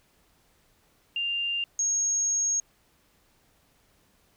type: tone pair in turn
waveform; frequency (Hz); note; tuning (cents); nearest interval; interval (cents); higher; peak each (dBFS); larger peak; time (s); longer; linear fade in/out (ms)
sine; 2794 / 6550; F7 / G#8; 0 / -25; octave + minor third; 1475; second; -26 / -23; second; 1.16-1.64 / 1.79-2.6; second; 2
effects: pink hiss -65 dBFS RMS until 4.36 s